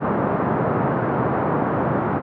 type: band-pass noise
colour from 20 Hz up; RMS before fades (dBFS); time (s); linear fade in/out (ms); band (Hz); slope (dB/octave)
pink; -21; 0-2.22; 50; 120 to 1300; 24
effects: none